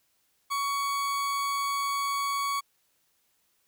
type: tone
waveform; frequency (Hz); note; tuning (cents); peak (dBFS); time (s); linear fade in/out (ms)
40% pulse; 1121; C#6; +19; -26; 0.5-2.61; 20
effects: white hiss -71 dBFS RMS until 3.67 s